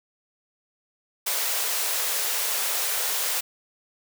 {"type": "high-pass noise", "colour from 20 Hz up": "white", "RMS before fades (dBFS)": -26, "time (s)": [1.26, 3.41], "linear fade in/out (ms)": 10, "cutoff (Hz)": 410, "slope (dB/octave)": 48, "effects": []}